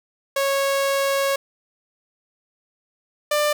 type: tone pair in turn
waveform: sawtooth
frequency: 551 / 594.3 Hz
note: C#5 / D5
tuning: -11 / +20 cents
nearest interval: minor second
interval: 131 cents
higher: second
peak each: -15 / -14 dBFS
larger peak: second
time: 0.36-1.36 / 3.31-3.53 s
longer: first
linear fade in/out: 5 ms
effects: none